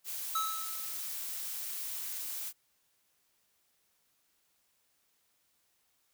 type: noise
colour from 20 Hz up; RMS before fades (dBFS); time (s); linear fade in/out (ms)
blue; -39; 0.04-2.53; 50
type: tone with exponential decay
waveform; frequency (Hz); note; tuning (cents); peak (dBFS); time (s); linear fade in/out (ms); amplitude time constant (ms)
square; 1300; E6; -24; -29; 0.35-1.09; 5; 160
effects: white hiss -74 dBFS RMS until 6.13 s